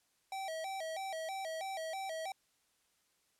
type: tone with vibrato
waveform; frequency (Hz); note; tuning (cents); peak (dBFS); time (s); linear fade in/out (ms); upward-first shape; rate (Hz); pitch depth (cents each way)
square; 705; F5; +16; -39; 0.32-2.32; 2; square; 3.1; 160
effects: white hiss -75 dBFS RMS until 3.39 s + low-pass 11000 Hz 12 dB/octave